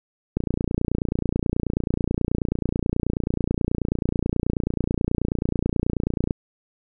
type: click train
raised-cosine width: 3 ms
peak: -9 dBFS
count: 175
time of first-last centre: 0.37-6.309 s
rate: 29.3 Hz
effects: none

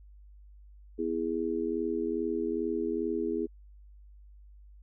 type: chord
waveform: sine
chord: E major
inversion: second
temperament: just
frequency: 247.2 / 329.6 / 412 Hz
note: B3 / E4 / G#4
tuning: +2 / 0 / -14 cents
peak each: -35 / -32 / -32 dBFS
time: 0.98-3.47 s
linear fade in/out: 20 ms
effects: added 50 Hz sine -50 dBFS peak until 4.82 s

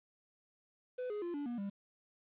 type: tone with pitch steps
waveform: triangle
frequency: 502 / 417.3 / 346.9 / 288.3 / 239.7 / 199.22 Hz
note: B4 / G#4 / F4 / D4 / A#3 / G3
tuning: +28 / +8 / -12 / -32 / +48 / +28 cents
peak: -35 dBFS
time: 0.98-1.7 s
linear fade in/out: 10 ms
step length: 120 ms
effects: resampled to 8000 Hz + 11-bit

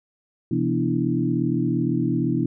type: tone cluster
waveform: sine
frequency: 129.8 / 169.4 / 243.8 / 292.2 / 329.7 Hz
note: C3 / E3 / B3 / D4 / E4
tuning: -13 / +48 / -22 / -9 / 0 cents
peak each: -26 dBFS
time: 0.51-2.46 s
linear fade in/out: 5 ms
effects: none

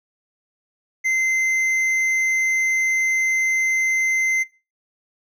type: tone with hard clipping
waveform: triangle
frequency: 2071 Hz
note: C7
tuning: 18 cents flat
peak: -19 dBFS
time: 1.04-4.44 s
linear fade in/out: 20 ms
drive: 9 dB
effects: noise-tail reverb RT60 0.3 s tail -20 dB re dry

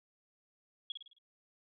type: tone with echo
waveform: sine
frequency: 3328 Hz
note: G#7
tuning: 3 cents sharp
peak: -35 dBFS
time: 0.9-0.92 s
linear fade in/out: 2 ms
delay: 53 ms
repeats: 5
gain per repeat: -6 dB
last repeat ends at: 1.185 s
effects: none

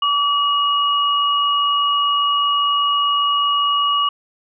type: tone pair together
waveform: sine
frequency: 1148 / 2893 Hz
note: D6 / F#7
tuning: -40 / -40 cents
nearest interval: octave + major third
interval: 1600 cents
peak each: -16 / -19 dBFS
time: 0.02-4.09 s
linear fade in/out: 5 ms
effects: none

